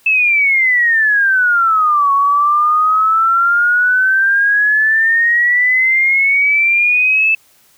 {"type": "exponential two-way sweep", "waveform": "sine", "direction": "down then up", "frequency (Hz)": [2637, 1108, 2637], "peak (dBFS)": -9, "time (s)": [0.06, 7.35], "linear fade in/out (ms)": 5, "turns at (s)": 2.12, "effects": ["white hiss -51 dBFS RMS until 7.77 s"]}